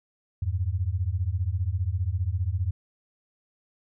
sine beating tone pair, 83.9 / 98.9 Hz, E2 / G2, +31 / +16 cents, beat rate 15 Hz, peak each -27 dBFS, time 0.42-2.71 s, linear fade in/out 5 ms, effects none

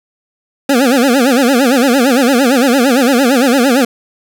25% pulse tone with vibrato, 257.1 Hz, C4, 30 cents flat, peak -4 dBFS, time 0.69-3.85 s, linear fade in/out 5 ms, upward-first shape sine, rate 8.8 Hz, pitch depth 180 cents each way, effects none

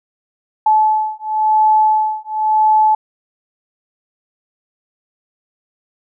sine beating tone pair, 863 / 863.95 Hz, A5 / A5, -34 / -32 cents, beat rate 0.95 Hz, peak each -14 dBFS, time 0.66-2.95 s, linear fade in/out 5 ms, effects none

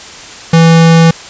square tone, 164.81 Hz, E3, in tune, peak -3 dBFS, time 0.53-1.11 s, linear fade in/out 5 ms, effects white hiss -29 dBFS RMS until 1.29 s + resampled to 16000 Hz

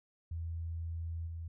sine tone with level steps, 82.9 Hz, E2, 10 cents sharp, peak -36 / -39 dBFS, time 0.31-1.48 s, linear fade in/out 5 ms, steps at 1.26 s, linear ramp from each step 20 ms, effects none

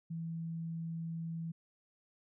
sine tone, 164.81 Hz, E3, in tune, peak -37 dBFS, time 0.1-1.52 s, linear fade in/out 10 ms, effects none

